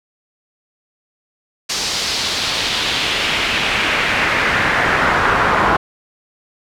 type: noise with band-pass filter sweep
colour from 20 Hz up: brown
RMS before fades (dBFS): -17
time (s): 1.69-5.77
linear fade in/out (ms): 10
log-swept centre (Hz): 5400 to 1200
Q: 1.8
effects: none